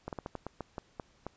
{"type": "slowing click train", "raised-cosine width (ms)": 1, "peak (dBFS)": -23, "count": 10, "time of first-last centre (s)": [0.08, 1.266], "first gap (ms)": 48, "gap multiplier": 1.24, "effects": ["pink hiss -66 dBFS RMS until 1.36 s", "resampled to 16000 Hz"]}